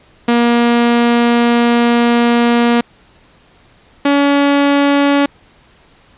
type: tone pair in turn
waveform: sawtooth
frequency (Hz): 237.2 / 283.3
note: A#3 / C#4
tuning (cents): +30 / +38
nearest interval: minor third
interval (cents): 308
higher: second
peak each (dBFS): -5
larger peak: neither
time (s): 0.28-2.81 / 4.05-5.26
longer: first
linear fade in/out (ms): 5
effects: pink hiss -48 dBFS RMS until 6.17 s + resampled to 8000 Hz